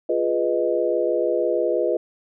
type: chord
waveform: sine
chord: F half-diminished seventh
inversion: none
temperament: equal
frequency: 349.2 / 415.3 / 493.9 / 622.3 Hz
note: F4 / Ab4 / Cb5 / Eb5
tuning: 0 / 0 / 0 / 0 cents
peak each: -24 / -26 / -23 / -24 dBFS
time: 0.09-1.97 s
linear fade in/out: 5 ms
effects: none